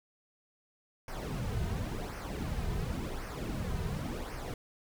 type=noise with flanger; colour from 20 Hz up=brown; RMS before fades=-36 dBFS; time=1.08-4.54 s; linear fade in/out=2 ms; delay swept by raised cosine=0.26 to 3.66 ms; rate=0.92 Hz; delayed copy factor=-0.65; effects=none